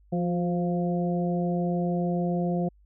harmonic tone with a mistuned harmonic, 174.61 Hz, F3, in tune, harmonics 1 / 2 / 3 / 4, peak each -25 / -32 / -33 / -34 dBFS, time 0.12-2.69 s, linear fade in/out 10 ms, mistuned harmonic 2, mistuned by +34 cents, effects added 50 Hz sine -55 dBFS peak until 2.85 s

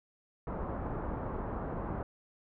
pink low-pass noise, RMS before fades -37 dBFS, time 0.47-2.03 s, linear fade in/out 2 ms, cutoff 1200 Hz, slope 24 dB/octave, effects none

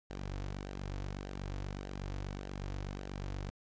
sawtooth tone with flanger, 48.24 Hz, G1, 27 cents flat, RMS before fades -41 dBFS, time 0.1-3.5 s, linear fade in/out 0 ms, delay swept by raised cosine 0.83 to 5.13 ms, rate 1.7 Hz, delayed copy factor -0.5, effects resampled to 16000 Hz + 11-bit

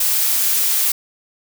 blue noise, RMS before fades -17 dBFS, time 0-0.92 s, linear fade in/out 5 ms, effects none

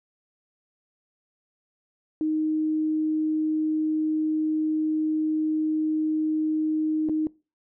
sine tone with dropouts, 311.1 Hz, D#4, in tune, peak -22 dBFS, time 2.21-7.27 s, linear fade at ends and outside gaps 1 ms, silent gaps 7.088-7.095 s, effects noise-tail reverb RT60 0.3 s tail -22 dB re dry

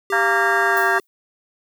square tone with pitch glide, 394.7 to 387.9 Hz, G4 to G4, +12 to -18 cents, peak -24 dBFS, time 0.1-1 s, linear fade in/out 2 ms, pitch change -30 cents, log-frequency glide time 0.7-0.82 s
harmonic tone, 230.8 Hz, A#3, 17 cents flat, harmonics 3 / 4 / 5 / 6 / 7 / 8, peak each -23 / -24 / -25 / -26 / -19 / -24 dBFS, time 0.12-0.99 s, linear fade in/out 10 ms
violet noise with exponential decay, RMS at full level -29 dBFS, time 0.77-1.07 s, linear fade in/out 0 ms, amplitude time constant 65 ms
effects none

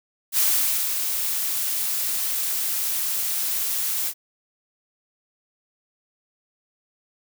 blue noise with ADSR envelope, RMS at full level -19 dBFS, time 0.32-4.14 s, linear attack 61 ms, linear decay 500 ms, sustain -6 dB, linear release 66 ms, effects none

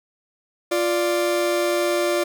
40% pulse tone pair together, 349.2 / 587.3 Hz, F4 / D5, 0 / 0 cents, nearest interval major sixth, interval 900 cents, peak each -21 dBFS, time 0.71-2.24 s, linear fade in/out 10 ms, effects none

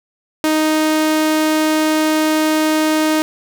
sawtooth tone, 311.1 Hz, D#4, in tune, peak -9 dBFS, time 0.44-3.22 s, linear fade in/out 0 ms, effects none

